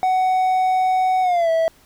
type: tone with pitch glide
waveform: triangle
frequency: 746 to 653.2 Hz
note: F#5 to E5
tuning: +14 to -16 cents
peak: -13 dBFS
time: 0.03-1.68 s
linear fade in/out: 0 ms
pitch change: -230 cents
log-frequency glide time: 1.22-1.5 s
effects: pink hiss -53 dBFS RMS until 1.85 s